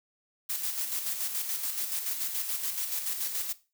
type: noise with tremolo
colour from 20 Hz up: blue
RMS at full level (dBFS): -31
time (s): 0.49-3.53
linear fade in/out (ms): 10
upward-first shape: square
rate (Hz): 7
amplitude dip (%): 45
effects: noise-tail reverb RT60 0.3 s tail -17 dB re dry